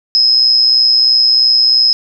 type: tone with amplitude modulation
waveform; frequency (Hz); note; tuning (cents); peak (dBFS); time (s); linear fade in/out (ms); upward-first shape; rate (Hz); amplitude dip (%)
sine; 5120; D#8; +49; -4; 0.15-1.93; 0; sine; 123; 60
effects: none